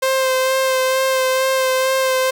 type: tone with vibrato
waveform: sawtooth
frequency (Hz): 523.3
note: C5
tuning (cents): 0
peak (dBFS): -11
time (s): 0.02-2.31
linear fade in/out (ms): 10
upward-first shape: sine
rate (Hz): 2.2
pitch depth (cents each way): 18
effects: none